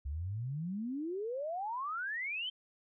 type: exponential sweep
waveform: sine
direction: up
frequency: 66 to 3172 Hz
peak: -35 dBFS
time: 0.05-2.5 s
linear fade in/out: 10 ms
effects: none